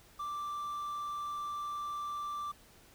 triangle tone with quantisation, 1174.7 Hz, D6, in tune, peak -34 dBFS, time 0.19-2.52 s, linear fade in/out 10 ms, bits 10, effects pink hiss -60 dBFS RMS until 2.94 s

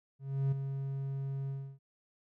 triangle tone with ADSR envelope, 136.6 Hz, C#3, 25 cents flat, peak -24 dBFS, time 0.19-1.79 s, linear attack 330 ms, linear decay 8 ms, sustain -8 dB, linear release 300 ms, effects none

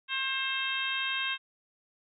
harmonic tone with a mistuned harmonic, 531 Hz, C5, 25 cents sharp, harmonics 2 / 3 / 4 / 5 / 6 / 7, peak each -39 / -35 / -39 / -34 / -35 / -38 dBFS, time 0.08-1.38 s, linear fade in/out 50 ms, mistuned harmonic 2, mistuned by +16 cents, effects none

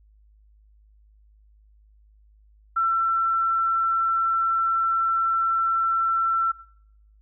sine tone, 1344 Hz, E6, 33 cents sharp, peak -19 dBFS, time 2.76-6.52 s, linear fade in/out 10 ms, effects noise-tail reverb RT60 0.7 s tail -22 dB re dry + added 52 Hz sine -53 dBFS peak until 7.21 s

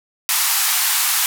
white band-pass noise, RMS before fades -18 dBFS, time 0.29-1.26 s, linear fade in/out 0 ms, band 780 to 16000 Hz, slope 48 dB/octave, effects none

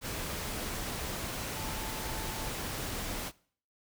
sine tone in noise, 880 Hz, A5, in tune, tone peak -45 dBFS, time 1.52-2.52 s, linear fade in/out 50 ms, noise pink, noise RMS -37 dBFS, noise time 0.01-3.32 s, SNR -11 dB, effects noise-tail reverb RT60 0.5 s tail -21 dB re dry

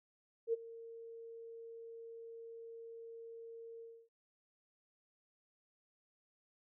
sine tone with ADSR envelope, 458.7 Hz, A#4, 28 cents flat, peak -29 dBFS, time 0.47-4.09 s, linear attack 62 ms, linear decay 22 ms, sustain -19 dB, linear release 280 ms, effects none

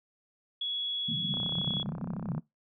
sine tone, 3363 Hz, G#7, 21 cents sharp, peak -30 dBFS, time 0.61-1.83 s, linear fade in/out 5 ms
pink band-pass noise, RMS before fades -36 dBFS, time 1.08-2.4 s, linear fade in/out 5 ms, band 130 to 220 Hz, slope 48 dB/octave
click train, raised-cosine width 1 ms, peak -28 dBFS, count 35, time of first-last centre 1.34-2.38 s, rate 32.7 Hz
effects noise-tail reverb RT60 0.2 s tail -23 dB re dry

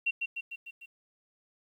sine tone with echo, 2740 Hz, F7, 34 cents flat, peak -25 dBFS, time 0.06-0.11 s, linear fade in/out 10 ms, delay 150 ms, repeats 5, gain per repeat -4 dB, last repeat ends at 0.86 s, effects 11-bit

